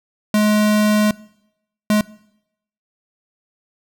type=tone bursts at uneven times; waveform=square; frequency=211.2 Hz; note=G#3; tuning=29 cents sharp; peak=-13 dBFS; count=2; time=0.34-1.11 / 1.9-2.01 s; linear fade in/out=2 ms; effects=noise-tail reverb RT60 0.8 s tail -22 dB re dry